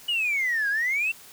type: exponential two-way sweep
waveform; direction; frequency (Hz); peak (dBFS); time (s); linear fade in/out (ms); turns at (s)
sine; down then up; 2960 to 1600 to 2734; -21; 0.08-1.12; 10; 0.69
effects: tanh soft clip ceiling -19 dBFS + white hiss -48 dBFS RMS until 1.32 s